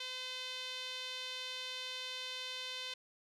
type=tone with band-pass filter; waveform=sawtooth; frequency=511 Hz; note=C5; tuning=41 cents flat; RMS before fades=-43 dBFS; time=0-2.94 s; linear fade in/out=5 ms; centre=3500 Hz; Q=3; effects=none